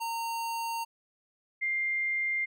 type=tone pair in turn; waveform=square / sine; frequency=920 / 2100 Hz; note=A#5 / C7; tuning=-23 / +6 cents; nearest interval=octave + major second; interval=1429 cents; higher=second; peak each=-32 / -27 dBFS; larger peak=second; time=0-0.85 / 1.61-2.46 s; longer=neither; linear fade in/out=20 ms; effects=none